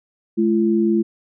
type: tone pair together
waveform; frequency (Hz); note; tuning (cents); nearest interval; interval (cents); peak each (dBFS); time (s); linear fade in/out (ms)
sine; 214.2 / 340; A3 / F4; -46 / -46; minor sixth; 800; -17; 0.37-1.03; 20
effects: none